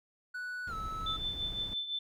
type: tone with pitch glide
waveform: triangle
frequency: 1480 to 1303.4 Hz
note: F#6 to E6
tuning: 0 to -20 cents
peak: -35 dBFS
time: 0.34-1.17 s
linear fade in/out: 10 ms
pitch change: -220 cents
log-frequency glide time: 0.67-0.74 s
type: noise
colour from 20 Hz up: brown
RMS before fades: -43 dBFS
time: 0.67-1.74 s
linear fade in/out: 5 ms
type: tone with tremolo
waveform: sine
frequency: 3529 Hz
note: A7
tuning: 4 cents sharp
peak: -31 dBFS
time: 1.06-1.99 s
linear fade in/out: 5 ms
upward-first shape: triangle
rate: 5.9 Hz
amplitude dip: 70%
effects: none